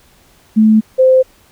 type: tone pair in turn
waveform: sine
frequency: 217.5 / 518.8 Hz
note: A3 / C5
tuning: -20 / -15 cents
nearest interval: octave + minor third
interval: 1505 cents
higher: second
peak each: -5 dBFS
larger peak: neither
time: 0.56-0.81 / 0.98-1.23 s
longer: neither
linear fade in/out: 20 ms
effects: pink hiss -49 dBFS RMS until 1.51 s